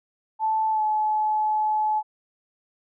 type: tone with pitch glide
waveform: sine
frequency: 876 to 857.5 Hz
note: A5 to A5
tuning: -8 to -45 cents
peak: -20 dBFS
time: 0.39-2.03 s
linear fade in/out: 50 ms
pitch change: -37 cents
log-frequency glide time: 0.71-0.82 s
effects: none